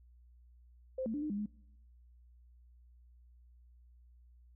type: tone with pitch steps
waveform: sine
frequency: 521 / 222.5 / 293.1 / 303.8 / 203.1 / 209.1 Hz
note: C5 / A3 / D4 / D#4 / G#3 / G#3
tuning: -7 / +20 / -3 / -41 / -38 / +12 cents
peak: -34 dBFS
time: 0.98-1.46 s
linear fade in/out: 5 ms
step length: 80 ms
effects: noise-tail reverb RT60 1.0 s tail -25 dB re dry + added 60 Hz sine -58 dBFS peak until 4.55 s